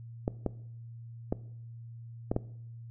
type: clicks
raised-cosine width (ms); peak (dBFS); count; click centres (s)
2; -15; 5; 0.279 / 0.463 / 1.325 / 2.315 / 2.364
effects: noise-tail reverb RT60 0.7 s tail -19 dB re dry + added 116 Hz sine -43 dBFS peak until 2.9 s